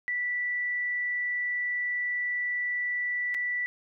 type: tone with dropouts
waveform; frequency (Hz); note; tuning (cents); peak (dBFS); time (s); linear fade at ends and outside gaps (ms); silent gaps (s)
sine; 1965; B6; -9; -27; 0.08-3.66; 0; 3.343-3.347
effects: none